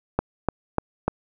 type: click train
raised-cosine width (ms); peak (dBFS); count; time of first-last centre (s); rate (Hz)
1; -6; 4; 0.19-1.08; 3.37
effects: none